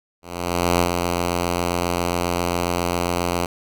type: tone with ADSR envelope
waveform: 5% pulse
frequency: 87.4 Hz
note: F2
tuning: 2 cents sharp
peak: -4 dBFS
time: 0.22-3.46 s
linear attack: 580 ms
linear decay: 85 ms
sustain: -5 dB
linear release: 4 ms
effects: none